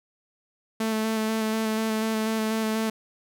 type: tone with vibrato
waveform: sawtooth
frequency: 220 Hz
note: A3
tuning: in tune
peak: -20 dBFS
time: 0.8-2.9 s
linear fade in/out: 5 ms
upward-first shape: square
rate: 4.1 Hz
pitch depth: 14 cents each way
effects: none